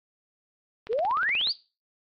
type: click train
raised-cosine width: 0.3 ms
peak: -24 dBFS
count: 11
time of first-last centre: 0.87-1.472 s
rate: 16.6 Hz
type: exponential sweep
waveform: sine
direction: up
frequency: 410.1 to 4988 Hz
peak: -23 dBFS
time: 0.89-1.53 s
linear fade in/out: 20 ms
effects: noise-tail reverb RT60 0.3 s tail -18 dB re dry + AAC 48 kbps